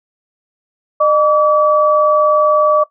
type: tone pair together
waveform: sine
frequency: 608.1 / 1148 Hz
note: D#5 / D6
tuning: -40 / -40 cents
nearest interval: major seventh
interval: 1100 cents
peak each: -11 dBFS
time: 1-2.84 s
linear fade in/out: 10 ms
effects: noise-tail reverb RT60 0.1 s tail -19 dB re dry